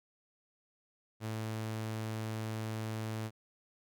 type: tone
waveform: sawtooth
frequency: 110 Hz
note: A2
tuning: in tune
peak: -32 dBFS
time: 1.2-3.31 s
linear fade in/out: 50 ms
effects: none